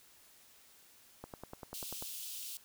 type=click train; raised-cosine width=1 ms; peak=-30 dBFS; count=9; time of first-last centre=1.24-2.024 s; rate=10.2 Hz
type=high-pass noise; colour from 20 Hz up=white; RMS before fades=-44 dBFS; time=1.74-2.57 s; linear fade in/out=0 ms; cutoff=2700 Hz; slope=48 dB/octave
effects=white hiss -62 dBFS RMS until 2.64 s